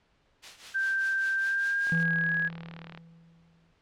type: noise with tremolo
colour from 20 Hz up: blue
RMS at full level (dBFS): -34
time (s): 0.42-2.04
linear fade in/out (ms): 20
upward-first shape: triangle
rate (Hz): 5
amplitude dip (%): 80
type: tone with pitch glide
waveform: sine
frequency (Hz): 1568 to 1661.2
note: G6 to G#6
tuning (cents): 0 to 0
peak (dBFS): -25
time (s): 0.74-2.49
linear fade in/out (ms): 20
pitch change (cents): +100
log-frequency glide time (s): 1.34-2.33
type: click train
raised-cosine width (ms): 0.3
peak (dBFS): -27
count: 43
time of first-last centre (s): 1.87-2.975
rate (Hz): 38
type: tone with exponential decay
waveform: triangle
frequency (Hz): 166.3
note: E3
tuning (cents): +16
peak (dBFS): -23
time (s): 1.92-3.72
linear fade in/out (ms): 2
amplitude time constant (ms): 390
effects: pink hiss -68 dBFS RMS until 3.81 s + low-pass 4000 Hz 12 dB/octave